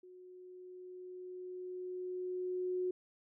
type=tone with level ramp; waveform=sine; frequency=365 Hz; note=F#4; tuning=24 cents flat; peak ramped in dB=-53 to -32 dBFS; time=0.03-2.91 s; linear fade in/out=5 ms; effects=none